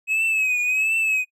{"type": "tone with vibrato", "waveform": "triangle", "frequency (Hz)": 2556, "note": "D#7", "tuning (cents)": 46, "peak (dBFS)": -17, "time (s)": [0.07, 1.25], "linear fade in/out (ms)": 50, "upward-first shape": "triangle", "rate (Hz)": 1.4, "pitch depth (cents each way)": 83, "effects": ["noise-tail reverb RT60 0.1 s tail -19 dB re dry"]}